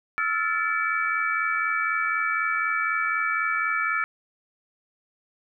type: tone cluster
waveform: sine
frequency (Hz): 1304 / 1388 / 1748 / 2294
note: E6 / F6 / A6 / D7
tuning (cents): -19 / -11 / -12 / -41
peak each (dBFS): -28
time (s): 0.18-4.04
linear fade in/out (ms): 0
effects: none